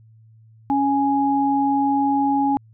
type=tone pair together; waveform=sine; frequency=277.5 / 831.6 Hz; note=C#4 / G#5; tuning=+2 / +2 cents; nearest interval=octave + perfect fifth; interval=1900 cents; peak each=-19 / -19 dBFS; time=0.7-2.57 s; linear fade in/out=0 ms; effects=added 111 Hz sine -47 dBFS peak until 2.73 s